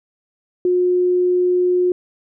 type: tone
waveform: sine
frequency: 360 Hz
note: F#4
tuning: 47 cents flat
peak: -13 dBFS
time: 0.65-1.92 s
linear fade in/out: 2 ms
effects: none